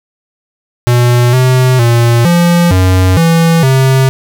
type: tone with pitch steps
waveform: square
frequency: 121.6 / 128.3 / 117.9 / 172.7 / 92.7 / 165.7 / 132.6 Hz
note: B2 / C3 / A#2 / F3 / F#2 / E3 / C3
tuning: -26 / -34 / +20 / -19 / +4 / +9 / +23 cents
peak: -6 dBFS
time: 0.87-4.09 s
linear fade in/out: 0 ms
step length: 460 ms
effects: none